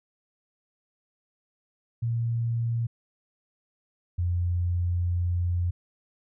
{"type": "tone pair in turn", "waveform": "sine", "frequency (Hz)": [116.54, 87.86], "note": ["A#2", "F2"], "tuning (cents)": [0, 11], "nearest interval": "perfect fourth", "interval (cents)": 489, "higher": "first", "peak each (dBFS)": [-24, -23], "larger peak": "second", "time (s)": [[2.02, 2.87], [4.18, 5.71]], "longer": "second", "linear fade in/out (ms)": 10, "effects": []}